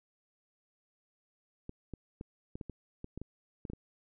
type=clicks; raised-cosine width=3 ms; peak=-28 dBFS; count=12; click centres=1.694 / 1.937 / 2.211 / 2.555 / 2.612 / 2.697 / 3.044 / 3.176 / 3.216 / 3.652 / 3.7 / 3.734 s; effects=none